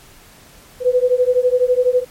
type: beating tone pair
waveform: sine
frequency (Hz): 493.9 / 505.9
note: B4 / B4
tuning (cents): 0 / +42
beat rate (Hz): 12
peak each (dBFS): -15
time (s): 0.8-2.05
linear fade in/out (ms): 50
effects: pink hiss -45 dBFS RMS until 2.1 s + MP3 64 kbps